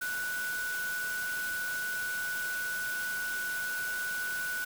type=tone in noise; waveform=sine; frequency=1480 Hz; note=F#6; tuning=in tune; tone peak=-32 dBFS; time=0.01-4.65 s; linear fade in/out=10 ms; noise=white; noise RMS=-41 dBFS; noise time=0.01-4.65 s; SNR=+6 dB; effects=none